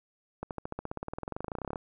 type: accelerating click train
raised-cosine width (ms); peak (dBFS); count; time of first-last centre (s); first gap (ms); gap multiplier
1; -21; 29; 0.43-1.758; 78; 0.96
effects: none